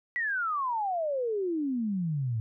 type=exponential sweep; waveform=sine; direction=down; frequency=1975.5 to 107.4 Hz; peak=-27 dBFS; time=0.16-2.4 s; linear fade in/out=0 ms; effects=none